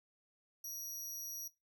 25% pulse tone, 5770 Hz, F#8, 44 cents flat, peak -37 dBFS, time 0.64-1.48 s, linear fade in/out 5 ms, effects noise-tail reverb RT60 0.2 s tail -18 dB re dry

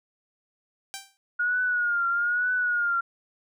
5% pulse tone with exponential decay, 784 Hz, G5, in tune, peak -20 dBFS, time 0.94-1.17 s, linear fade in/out 0 ms, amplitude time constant 49 ms
sine tone with vibrato, 1437 Hz, F6, 49 cents sharp, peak -22 dBFS, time 1.39-3.01 s, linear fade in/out 10 ms, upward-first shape triangle, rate 1.1 Hz, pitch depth 77 cents each way
effects none

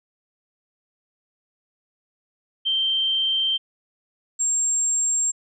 sine tone pair in turn, 3136 / 7459 Hz, G7 / A#8, 0 / 0 cents, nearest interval octave + minor third, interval 1500 cents, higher second, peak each -19 dBFS, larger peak neither, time 2.65-3.58 / 4.39-5.32 s, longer neither, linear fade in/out 20 ms, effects none

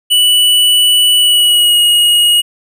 square tone with pitch glide, 2960 to 2886 Hz, F#7 to F#7, 0 to -44 cents, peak -7 dBFS, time 0.1-2.42 s, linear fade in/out 20 ms, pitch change -44 cents, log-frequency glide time 1.17-1.8 s, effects none

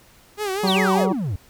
sawtooth tone with vibrato, 399.6 Hz, G4, 33 cents sharp, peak -19 dBFS, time 0.37-1.07 s, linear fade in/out 50 ms, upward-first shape sine, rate 5 Hz, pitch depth 110 cents each way
harmonic tone, 189.7 Hz, F#3, 43 cents sharp, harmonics 1 / 2 / 3 / 4 / 5 / 6, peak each -20 / -26 / -29 / -28 / -30 / -33 dBFS, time 0.63-1.13 s, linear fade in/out 10 ms
triangle exponential sweep, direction down, 4513 to 81.9 Hz, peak -20 dBFS, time 0.67-1.36 s, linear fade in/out 5 ms
effects pink hiss -52 dBFS RMS until 1.49 s

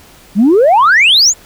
sine exponential sweep, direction up, 185 to 7390 Hz, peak -3 dBFS, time 0.35-1.34 s, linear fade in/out 50 ms, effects tanh soft clip ceiling -2 dBFS + pink hiss -41 dBFS RMS until 1.45 s

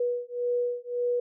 sine beating tone pair, 485.7 / 487.5 Hz, B4 / B4, -29 / -23 cents, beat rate 1.8 Hz, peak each -29 dBFS, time 0-1.2 s, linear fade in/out 5 ms, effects none

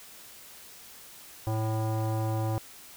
square tone with low-pass filter, 110 Hz, A2, in tune, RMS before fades -29 dBFS, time 1.47-2.58 s, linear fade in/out 0 ms, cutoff 860 Hz, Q 2.2, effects white hiss -49 dBFS RMS until 2.96 s

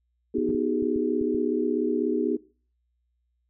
sine chord, G# minor seventh, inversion first, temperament equal with one note detuned, 246.9 / 311.1 / 378.9 / 415.3 Hz, B3 / D#4 / F#4 / G#4, 0 / 0 / +41 / 0 cents, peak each -28 dBFS, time 0.34-2.37 s, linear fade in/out 10 ms
triangle tone with exponential growth, 174.61 Hz, F3, in tune, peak -31 dBFS, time 0.38-0.51 s, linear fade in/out 2 ms, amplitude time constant 27 ms
clicks, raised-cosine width 5 ms, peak -29 dBFS, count 7, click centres 0.384 / 0.491 / 0.548 / 0.825 / 0.961 / 1.214 / 1.347 s
effects noise-tail reverb RT60 0.4 s tail -21 dB re dry + added 60 Hz sine -70 dBFS peak until 3.49 s

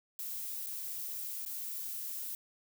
violet noise with dropouts, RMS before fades -40 dBFS, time 0.19-2.35 s, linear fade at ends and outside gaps 1 ms, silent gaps 0.664-0.668 / 1.451-1.461 s, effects none

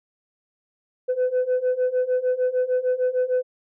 sine beating tone pair, 501 / 507.6 Hz, B4 / B4, +25 / +47 cents, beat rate 6.6 Hz, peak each -22 / -20 dBFS, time 1.08-3.43 s, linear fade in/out 20 ms, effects tanh soft clip ceiling -16 dBFS

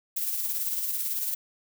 violet noise with tremolo, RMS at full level -28 dBFS, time 0.16-1.35 s, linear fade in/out 10 ms, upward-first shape sine, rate 18 Hz, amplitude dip 40%, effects none

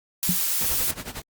blue noise, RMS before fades -24 dBFS, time 0.23-0.91 s, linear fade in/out 0 ms
sine tone with exponential decay, 178.4 Hz, F3, 37 cents sharp, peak -17 dBFS, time 0.29-0.4 s, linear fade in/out 2 ms, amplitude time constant 22 ms
pink noise with tremolo, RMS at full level -32 dBFS, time 0.61-1.22 s, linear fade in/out 2 ms, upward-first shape sine, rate 11 Hz, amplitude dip 85%
effects Opus 48 kbps

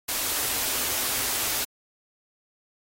white band-stop noise, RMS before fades -27 dBFS, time 0.08-1.65 s, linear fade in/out 10 ms, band 130 to 210 Hz, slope 96 dB/octave, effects AAC 48 kbps

